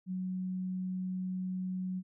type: tone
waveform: sine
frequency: 185 Hz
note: F#3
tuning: in tune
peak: -33 dBFS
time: 0.06-2.03 s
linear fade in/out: 50 ms
effects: none